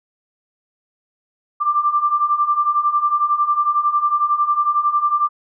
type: beating tone pair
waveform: sine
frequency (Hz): 1174.7 / 1185.7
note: D6 / D6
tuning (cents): 0 / +16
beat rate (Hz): 11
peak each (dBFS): -20 / -16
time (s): 1.6-5.29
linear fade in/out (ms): 20
effects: none